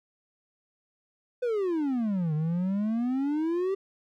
triangle exponential two-way sweep, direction down then up, 508 to 150 to 395.9 Hz, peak -23 dBFS, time 1.42-3.75 s, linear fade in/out 10 ms, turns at 2.34 s, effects none

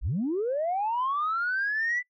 sine linear sweep, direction up, 32.7 to 2002 Hz, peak -24 dBFS, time 0.01-2.03 s, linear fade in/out 50 ms, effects noise-tail reverb RT60 0.1 s tail -21 dB re dry + tanh soft clip ceiling -21 dBFS

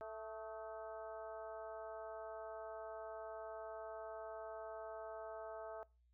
harmonic tone with a mistuned harmonic, 220 Hz, A3, in tune, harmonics 2 / 3 / 4 / 5 / 6 / 7, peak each -53 / -47 / -55 / -61 / -57 / -62 dBFS, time 0.01-5.83 s, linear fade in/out 0 ms, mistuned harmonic 6, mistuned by -53 cents, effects noise-tail reverb RT60 0.3 s tail -23 dB re dry + added 60 Hz sine -70 dBFS peak until 6.13 s

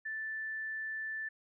sine tone, 1760 Hz, A6, in tune, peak -36 dBFS, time 0.05-1.29 s, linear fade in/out 10 ms, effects none

